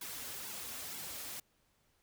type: noise with flanger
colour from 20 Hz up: white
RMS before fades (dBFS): -44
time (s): 0.01-1.4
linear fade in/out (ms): 5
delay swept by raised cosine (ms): 1.6 to 6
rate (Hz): 2.1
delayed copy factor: -0.85
effects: pink hiss -74 dBFS RMS until 2.02 s